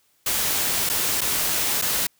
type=noise with dropouts; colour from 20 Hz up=white; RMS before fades=-23 dBFS; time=0.26-2.07 s; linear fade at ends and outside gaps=5 ms; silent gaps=0.892-0.897 / 1.209-1.214 / 1.816-1.821 s; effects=white hiss -64 dBFS RMS until 2.19 s